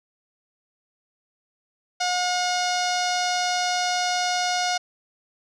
sawtooth tone with low-pass filter, 721 Hz, F#5, 45 cents flat, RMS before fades -24 dBFS, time 2-4.78 s, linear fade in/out 10 ms, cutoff 5500 Hz, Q 3.3, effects none

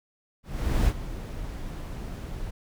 brown noise with ADSR envelope, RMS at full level -21 dBFS, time 0.43-2.51 s, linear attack 440 ms, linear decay 59 ms, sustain -14 dB, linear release 10 ms, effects none

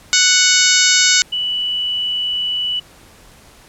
harmonic tone, 740 Hz, F#5, in tune, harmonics 2 / 3 / 4 / 5 / 6 / 7 / 8 / 9 / 10, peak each -19 / -19 / -19 / -19 / -19 / -19 / -19 / -19 / -19 dBFS, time 0.13-1.22 s, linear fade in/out 0 ms
sine tone, 2960 Hz, F#7, in tune, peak -17 dBFS, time 1.32-2.8 s, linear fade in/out 10 ms
effects pink hiss -45 dBFS RMS until 3.68 s + low-pass 12000 Hz 12 dB/octave

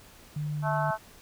sine tone, 149.3 Hz, D3, 29 cents sharp, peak -29 dBFS, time 0.36-0.91 s, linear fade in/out 5 ms
harmonic tone, 217.8 Hz, A3, 17 cents flat, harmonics 3 / 4 / 5 / 6 / 7, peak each -31 / -30 / -35 / -36 / -35 dBFS, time 0.62-0.98 s, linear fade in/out 50 ms
effects pink hiss -53 dBFS RMS until 1.21 s

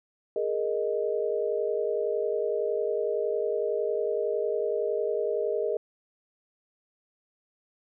sine chord, Ab suspended second, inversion none, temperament equal, 415.3 / 466.2 / 622.3 Hz, Ab4 / Bb4 / Eb5, 0 / 0 / 0 cents, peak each -29 / -29 / -31 dBFS, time 0.36-5.77 s, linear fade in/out 2 ms, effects none

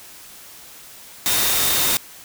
sine tone in noise, 3673 Hz, A#7, 26 cents flat, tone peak -27 dBFS, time 1.26-1.97 s, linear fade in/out 0 ms, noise white, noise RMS -19 dBFS, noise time 1.26-1.97 s, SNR -11 dB, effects white hiss -42 dBFS RMS until 2.24 s

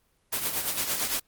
white noise with tremolo, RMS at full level -26 dBFS, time 0.32-1.2 s, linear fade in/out 10 ms, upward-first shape triangle, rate 8.8 Hz, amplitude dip 65%, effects pink hiss -69 dBFS RMS until 1.27 s + Opus 24 kbps

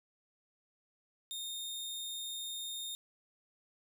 sawtooth tone, 3666 Hz, A#7, 30 cents flat, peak -36 dBFS, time 1.31-2.95 s, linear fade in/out 0 ms, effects none

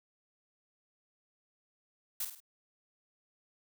blue noise with echo, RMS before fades -35 dBFS, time 2.2-2.25 s, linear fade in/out 5 ms, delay 51 ms, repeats 3, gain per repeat -7 dB, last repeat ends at 2.403 s, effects none

